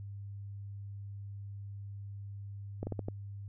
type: slowing click train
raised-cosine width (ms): 2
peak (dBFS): -23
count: 5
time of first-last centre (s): 2.83-3.084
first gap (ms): 40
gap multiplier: 1.32
effects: added 100 Hz sine -41 dBFS peak until 3.48 s